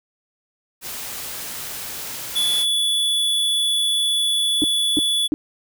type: noise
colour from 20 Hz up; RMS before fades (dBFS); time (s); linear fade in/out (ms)
white; -31; 0.81-2.66; 50
type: tone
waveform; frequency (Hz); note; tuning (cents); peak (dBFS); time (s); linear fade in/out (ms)
square; 3433; A7; -43; -18; 2.35-5.28; 20
type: tone bursts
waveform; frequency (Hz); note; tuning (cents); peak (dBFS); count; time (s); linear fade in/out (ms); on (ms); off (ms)
sine; 301.4; D4; +45; -16; 3; 4.62-5.34; 0; 20; 330
effects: none